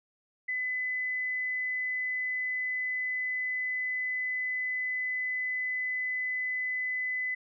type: tone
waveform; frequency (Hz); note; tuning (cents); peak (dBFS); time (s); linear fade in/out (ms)
sine; 2010; B6; +30; -29; 0.48-7.35; 10
effects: none